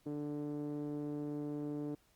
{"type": "tone with low-pass filter", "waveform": "5% pulse", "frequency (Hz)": 147.3, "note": "D3", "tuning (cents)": 6, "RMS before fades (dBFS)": -40, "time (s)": [0.06, 1.95], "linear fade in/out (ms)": 5, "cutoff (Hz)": 340, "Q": 2.9, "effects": ["pink hiss -71 dBFS RMS until 2.15 s", "Opus 48 kbps"]}